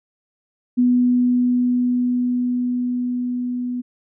sine tone with level ramp, 246.9 Hz, B3, in tune, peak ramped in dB -12 to -22 dBFS, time 0.77-3.82 s, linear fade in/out 20 ms, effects none

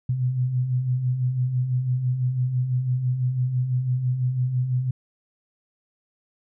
sine beating tone pair, 121.6 / 127.6 Hz, B2 / C3, -26 / -43 cents, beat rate 6 Hz, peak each -30 / -21 dBFS, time 0.09-4.91 s, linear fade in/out 5 ms, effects none

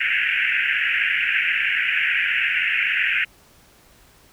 white band-pass noise, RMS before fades -21 dBFS, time 0-3.25 s, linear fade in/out 10 ms, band 1500 to 2800 Hz, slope 96 dB/octave, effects pink hiss -53 dBFS RMS until 4.32 s

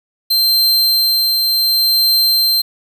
45% pulse tone with tremolo, 4140 Hz, C8, 19 cents flat, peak -9 dBFS, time 0.3-2.62 s, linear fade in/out 10 ms, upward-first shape triangle, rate 0.68 Hz, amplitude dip 30%, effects 7-bit

